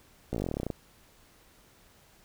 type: slowing click train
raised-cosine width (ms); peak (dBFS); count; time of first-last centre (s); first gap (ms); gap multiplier
2; -18; 16; 0.33-0.702; 16; 1.06
effects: pink hiss -60 dBFS RMS until 2.24 s